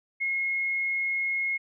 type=tone; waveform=sine; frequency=2160 Hz; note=C#7; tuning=45 cents flat; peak=-25 dBFS; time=0.2-1.58 s; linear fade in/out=20 ms; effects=none